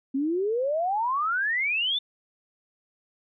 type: exponential sweep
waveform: sine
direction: up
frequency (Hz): 261.3 to 3603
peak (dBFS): -23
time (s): 0.14-1.99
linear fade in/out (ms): 10
effects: none